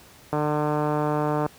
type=click train; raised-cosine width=1 ms; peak=-11 dBFS; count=171; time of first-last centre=0.33-1.463 s; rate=150 Hz; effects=pink hiss -50 dBFS RMS until 1.58 s + high-pass 60 Hz 12 dB/octave